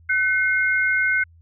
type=tone pair together; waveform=sine; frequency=1513 / 2140 Hz; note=F#6 / C7; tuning=+38 / +38 cents; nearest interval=tritone; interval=600 cents; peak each=-19 / -21 dBFS; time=0.09-1.24 s; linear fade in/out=10 ms; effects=added 83 Hz sine -48 dBFS peak until 1.41 s